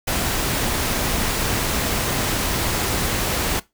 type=noise; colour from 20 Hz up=pink; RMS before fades=-22 dBFS; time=0.07-3.6 s; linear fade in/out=10 ms; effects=noise-tail reverb RT60 0.2 s tail -19 dB re dry